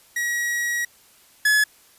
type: tone pair in turn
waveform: 45% pulse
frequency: 1910 / 1703.5 Hz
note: A#6 / G#6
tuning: +42 / +44 cents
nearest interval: major second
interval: 198 cents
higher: first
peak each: -22 / -15 dBFS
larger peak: second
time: 0.16-0.85 / 1.45-1.64 s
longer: first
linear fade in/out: 5 ms
effects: white hiss -54 dBFS RMS until 1.98 s + resampled to 32000 Hz